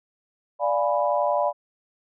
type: chord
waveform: sine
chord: D diminished seventh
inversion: none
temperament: equal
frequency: 587.3 / 698.5 / 830.6 / 987.8 Hz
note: D5 / F5 / Ab5 / Cb6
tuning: 0 / 0 / 0 / 0 cents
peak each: -23 / -26 / -28 / -26 dBFS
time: 0.59-1.53 s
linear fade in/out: 50 ms
effects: none